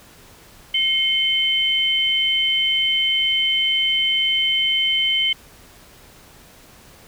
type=tone pair together; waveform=sine; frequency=2149 / 3079 Hz; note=C7 / G7; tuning=+46 / -32 cents; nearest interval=tritone; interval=622 cents; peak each=-23 / -17 dBFS; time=0.74-5.33 s; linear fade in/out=5 ms; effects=pink hiss -47 dBFS RMS until 7.07 s